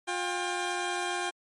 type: tone pair together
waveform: 15% pulse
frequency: 355.6 / 798.9 Hz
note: F4 / G5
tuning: +31 / +33 cents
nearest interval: octave + major second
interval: 1402 cents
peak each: -26 dBFS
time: 0.07-1.31 s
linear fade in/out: 20 ms
effects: MP3 48 kbps